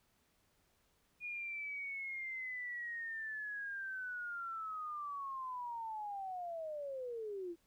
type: linear sweep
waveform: sine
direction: down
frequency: 2454 to 329.2 Hz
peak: -40 dBFS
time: 1.2-7.56 s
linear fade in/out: 50 ms
effects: pink hiss -75 dBFS RMS until 7.66 s